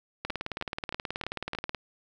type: two click trains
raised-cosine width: 0.3 ms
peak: -16 / -19 dBFS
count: 29 / 5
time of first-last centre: 0.25-1.747 / 0.3-1.55 s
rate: 18.7 / 3.2 Hz
effects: none